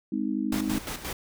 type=chord; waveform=sine; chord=Ab major; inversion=none; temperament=just; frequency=207.7 / 259.6 / 311.5 Hz; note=Ab3 / C4 / Eb4; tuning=0 / -13 / +2 cents; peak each=-30 dBFS; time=0.12-0.79 s; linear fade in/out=5 ms
type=noise with tremolo; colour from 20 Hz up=pink; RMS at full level=-33 dBFS; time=0.52-1.13 s; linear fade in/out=5 ms; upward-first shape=square; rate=5.7 Hz; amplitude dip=65%
effects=none